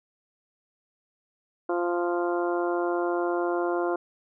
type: harmonic tone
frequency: 174.3 Hz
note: F3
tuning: 3 cents flat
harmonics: 2 / 3 / 4 / 5 / 6 / 7 / 8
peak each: -26 / -32 / -31 / -39 / -35 / -42 / -37 dBFS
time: 1.69-3.96 s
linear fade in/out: 5 ms
effects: none